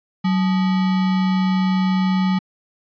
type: tone with sample-and-hold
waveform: sine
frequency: 187.2 Hz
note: F#3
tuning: 20 cents sharp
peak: -15 dBFS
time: 0.24-2.39 s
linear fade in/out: 10 ms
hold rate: 1050 Hz
effects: resampled to 11025 Hz